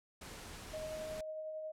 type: noise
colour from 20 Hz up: pink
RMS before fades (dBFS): -49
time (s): 0.21-1.21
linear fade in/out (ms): 5
type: tone with tremolo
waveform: sine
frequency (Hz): 625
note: D#5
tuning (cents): +8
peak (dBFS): -39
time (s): 0.73-1.72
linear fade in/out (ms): 10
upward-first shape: triangle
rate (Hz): 11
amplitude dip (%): 30
effects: low-pass 11000 Hz 12 dB/octave